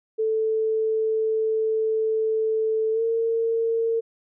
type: tone with pitch glide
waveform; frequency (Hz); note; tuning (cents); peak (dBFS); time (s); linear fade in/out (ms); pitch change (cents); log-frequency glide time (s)
sine; 440 to 455.8; A4 to A#4; 0 to -39; -20; 0.18-4.01; 20; +61; 2.92-3.02
effects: none